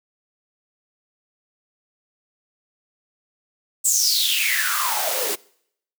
white noise with high-pass filter sweep, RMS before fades -21 dBFS, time 3.84-5.36 s, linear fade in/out 20 ms, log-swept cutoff 8000 to 370 Hz, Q 8.2, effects noise-tail reverb RT60 0.7 s tail -24 dB re dry

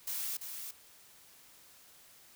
blue noise with echo, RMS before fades -37 dBFS, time 0.07-0.37 s, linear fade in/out 5 ms, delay 340 ms, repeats 1, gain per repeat -6 dB, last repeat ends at 0.71 s, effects white hiss -59 dBFS RMS until 2.35 s

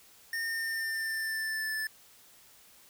square tone with pitch glide, 1826 to 1750.6 Hz, A#6 to A6, -36 to -9 cents, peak -32 dBFS, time 0.33-1.87 s, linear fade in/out 2 ms, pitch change -73 cents, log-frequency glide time 0.44-1.73 s, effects white hiss -58 dBFS RMS until 2.89 s

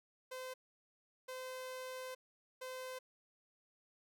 sawtooth tone bursts at uneven times, 514 Hz, C5, 31 cents flat, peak -40 dBFS, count 3, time 0.31-0.54 / 1.28-2.15 / 2.61-2.99 s, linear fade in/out 10 ms, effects none

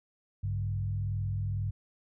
sine tone with frequency modulation, 100.3 Hz, G2, 40 cents sharp, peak -29 dBFS, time 0.43-1.71 s, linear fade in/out 10 ms, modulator 42.1 Hz, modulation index 0.75, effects none

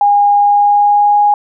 sine tone with pitch glide, 816 to 825 Hz, G#5 to G#5, -31 to -12 cents, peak -6 dBFS, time 0.01-1.34 s, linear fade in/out 2 ms, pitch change +19 cents, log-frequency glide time 0.34-1.18 s, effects none

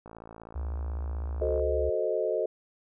click train, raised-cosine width 1 ms, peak -31 dBFS, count 87, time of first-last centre 0.06-1.596 s, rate 56 Hz
sine tone, 69.9 Hz, C#2, 15 cents sharp, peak -30 dBFS, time 0.55-1.9 s, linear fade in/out 10 ms
sine chord, F# diminished seventh, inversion none, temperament equal, 370 / 440 / 523.3 / 622.3 Hz, F#4 / A4 / C5 / Eb5, 0 / 0 / 0 / 0 cents, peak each -33 / -30 / -32 / -30 dBFS, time 1.41-2.46 s, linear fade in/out 5 ms
effects none

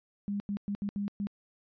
sine tone bursts at uneven times, 202.4 Hz, G#3, 44 cents flat, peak -30 dBFS, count 6, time 0.28-0.4 / 0.49-0.57 / 0.68-0.75 / 0.82-0.89 / 0.96-1.08 / 1.2-1.27 s, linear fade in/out 0 ms, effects resampled to 11025 Hz

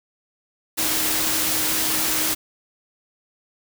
sine tone in noise, 314 Hz, D#4, 16 cents sharp, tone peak -33 dBFS, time 0.77-2.35 s, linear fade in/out 20 ms, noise white, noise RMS -22 dBFS, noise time 0.77-2.35 s, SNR -14 dB, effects none

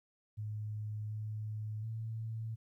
sine tone with pitch steps, 106.5 / 107.5 / 111.9 Hz, G#2 / A2 / A2, +44 / -40 / +30 cents, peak -37 dBFS, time 0.37-2.56 s, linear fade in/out 20 ms, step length 730 ms, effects 13-bit

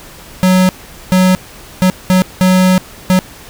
square tone bursts at uneven times, 185 Hz, F#3, in tune, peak -7 dBFS, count 6, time 0.43-0.69 / 1.12-1.35 / 1.82-1.9 / 2.1-2.22 / 2.41-2.78 / 3.1-3.19 s, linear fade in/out 0 ms, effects pink hiss -35 dBFS RMS until 3.49 s

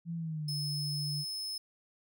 sine tone with pitch glide, 167.7 to 147.69 Hz, E3 to D3, +30 to +10 cents, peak -34 dBFS, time 0.05-1.25 s, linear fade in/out 50 ms, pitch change -220 cents, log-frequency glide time 0.16-0.51 s
40% pulse tone, 5200 Hz, E8, 24 cents flat, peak -35 dBFS, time 0.48-1.58 s, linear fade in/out 5 ms
effects none

